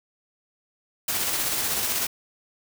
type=noise with tremolo; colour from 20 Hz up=white; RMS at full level=-25 dBFS; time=1.08-2.07 s; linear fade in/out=5 ms; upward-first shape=square; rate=16 Hz; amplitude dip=25%; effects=none